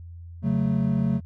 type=chord; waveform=triangle; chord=F# minor; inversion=second; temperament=equal; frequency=138.59 / 185 / 220 Hz; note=C#3 / F#3 / A3; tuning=0 / 0 / 0 cents; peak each=-23 dBFS; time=0.42-1.21 s; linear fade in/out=50 ms; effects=added 85 Hz sine -38 dBFS peak until 1.25 s